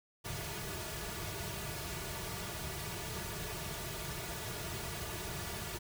pink noise with comb filter, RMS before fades -41 dBFS, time 0.24-5.79 s, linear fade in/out 20 ms, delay 3.8 ms, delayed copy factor -1, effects none

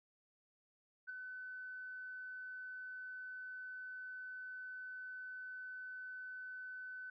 sine tone with ADSR envelope, 1509 Hz, F#6, 34 cents sharp, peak -40 dBFS, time 1.07-7.1 s, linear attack 27 ms, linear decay 8 ms, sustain -5 dB, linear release 4 ms, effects tanh soft clip ceiling -36 dBFS

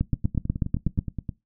two click trains, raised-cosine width 5 ms, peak -10 / -17 dBFS, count 9 / 12, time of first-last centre 0.01-0.989 / 0.14-1.292 s, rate 8.17 / 9.55 Hz, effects noise-tail reverb RT60 0.2 s tail -20 dB re dry

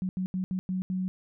sine tone bursts at uneven times, 185.7 Hz, F#3, 7 cents sharp, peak -27 dBFS, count 6, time 0.02-0.09 / 0.17-0.26 / 0.34-0.44 / 0.51-0.59 / 0.69-0.82 / 0.9-1.08 s, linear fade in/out 0 ms, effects none

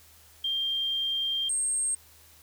sine tone pair in turn, 3185 / 8482 Hz, G7 / C9, +27 / +23 cents, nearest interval octave + perfect fourth, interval 1696 cents, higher second, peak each -26 / -25 dBFS, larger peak second, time 0.44-1.49 / 1.49-1.95 s, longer first, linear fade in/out 5 ms, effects added 79 Hz sine -60 dBFS peak until 2.42 s + white hiss -56 dBFS RMS until 2.42 s

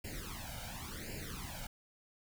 pink noise with flanger, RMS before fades -44 dBFS, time 0.04-1.67 s, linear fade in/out 5 ms, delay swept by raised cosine 0.41 to 1.35 ms, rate 0.92 Hz, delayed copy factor +1, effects none

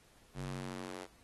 square tone with high-pass filter sweep, 46.25 Hz, F#1, in tune, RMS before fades -43 dBFS, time 0.34-1.08 s, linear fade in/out 50 ms, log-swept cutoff 93 to 440 Hz, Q 1.3, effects pink hiss -65 dBFS RMS until 1.23 s + AAC 32 kbps

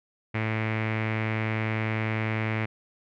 sawtooth tone with low-pass filter, 110 Hz, A2, in tune, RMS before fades -28 dBFS, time 0.34-2.66 s, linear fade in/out 10 ms, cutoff 2200 Hz, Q 4.6, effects none

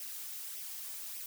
blue noise with flanger, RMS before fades -43 dBFS, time 0-1.26 s, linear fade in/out 2 ms, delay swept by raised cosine 0.35 to 3.55 ms, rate 1.7 Hz, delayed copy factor +0.5, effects none

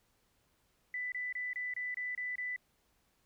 sine tone bursts, 1990 Hz, B6, 13 cents sharp, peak -35 dBFS, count 8, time 0.94-2.562 s, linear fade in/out 2 ms, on 180 ms, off 26 ms, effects pink hiss -74 dBFS RMS until 3.25 s

